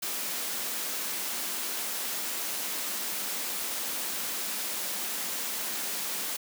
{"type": "high-pass noise", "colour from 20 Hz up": "white", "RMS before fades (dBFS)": -33, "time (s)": [0.02, 6.37], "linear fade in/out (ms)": 10, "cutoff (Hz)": 170, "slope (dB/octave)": 96, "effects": []}